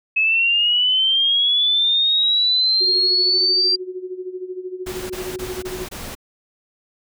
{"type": "linear sweep", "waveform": "sine", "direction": "up", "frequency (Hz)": [2572, 4735], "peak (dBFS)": -14, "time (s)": [0.16, 3.76], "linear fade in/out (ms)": 10}
{"type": "tone with tremolo", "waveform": "sine", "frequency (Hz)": 368.2, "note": "F#4", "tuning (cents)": -8, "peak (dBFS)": -24, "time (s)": [2.8, 5.87], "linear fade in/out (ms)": 20, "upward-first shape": "sine", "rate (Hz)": 13, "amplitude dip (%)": 75}
{"type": "noise bursts", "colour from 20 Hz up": "pink", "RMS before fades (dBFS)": -32, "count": 5, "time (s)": [4.86, 6.152], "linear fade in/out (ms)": 10, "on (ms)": 240, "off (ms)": 23}
{"effects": []}